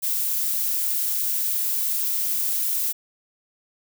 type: noise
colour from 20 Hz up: violet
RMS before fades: -24 dBFS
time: 0.02-2.93 s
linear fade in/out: 20 ms
effects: none